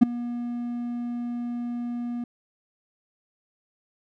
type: tone with ADSR envelope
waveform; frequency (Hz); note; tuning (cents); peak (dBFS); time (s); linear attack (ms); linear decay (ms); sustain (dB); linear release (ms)
triangle; 240; B3; -49; -5; 0.01-2.24; 18; 10; -21; 3
effects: tanh soft clip ceiling -1 dBFS